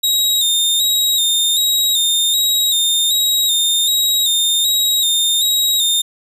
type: tone with vibrato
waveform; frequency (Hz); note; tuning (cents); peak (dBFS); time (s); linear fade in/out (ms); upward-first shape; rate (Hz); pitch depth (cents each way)
sawtooth; 3729; A#7; 0; -10; 0.03-6.02; 10; square; 1.3; 42
effects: none